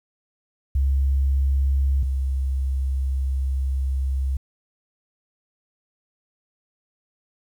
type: tone pair in turn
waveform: sine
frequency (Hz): 68.1 / 66.7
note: C#2 / C2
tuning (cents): -30 / +34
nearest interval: unison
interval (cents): 36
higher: first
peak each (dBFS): -16 / -20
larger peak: first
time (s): 0.75-2.03 / 2.03-4.37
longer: second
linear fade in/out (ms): 5
effects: tanh soft clip ceiling -12 dBFS + 9-bit